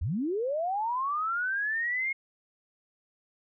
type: linear sweep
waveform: sine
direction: up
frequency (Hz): 61.74 to 2167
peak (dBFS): -27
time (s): 0.01-2.13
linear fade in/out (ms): 10
effects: none